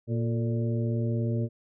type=harmonic tone with a mistuned harmonic; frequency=116.5 Hz; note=A#2; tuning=1 cent flat; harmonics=1 / 2 / 3 / 4 / 5; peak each=-26 / -32 / -36 / -38 / -40 dBFS; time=0.07-1.49 s; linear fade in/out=50 ms; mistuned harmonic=4; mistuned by=-72 cents; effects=none